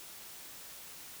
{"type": "silence", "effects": ["white hiss -49 dBFS RMS until 1.2 s"]}